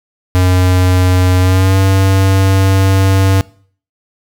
square tone with pitch glide, 91.6 to 96.21 Hz, F#2 to G2, -17 to -32 cents, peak -8 dBFS, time 0.35-3.41 s, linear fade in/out 0 ms, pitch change +85 cents, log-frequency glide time 1.39-1.78 s, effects noise-tail reverb RT60 0.5 s tail -22 dB re dry

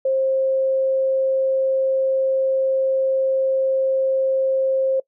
sine tone, 531 Hz, C5, 25 cents sharp, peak -16 dBFS, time 0.05-5 s, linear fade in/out 5 ms, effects noise-tail reverb RT60 0.1 s tail -23 dB re dry

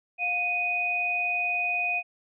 sine tone pair together, 709.4 / 2489 Hz, F5 / D#7, +27 / 0 cents, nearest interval octave + minor seventh, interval 2173 cents, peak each -32 / -25 dBFS, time 0.18-2.03 s, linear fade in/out 50 ms, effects none

